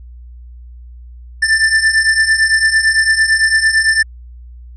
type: beating tone pair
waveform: square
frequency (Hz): 1768 / 1776.9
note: A6 / A6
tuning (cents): +8 / +17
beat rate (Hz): 8.9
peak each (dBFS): -16 / -12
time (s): 1.42-4.03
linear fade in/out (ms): 10
effects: added 60 Hz sine -32 dBFS peak until 4.76 s + resampled to 22050 Hz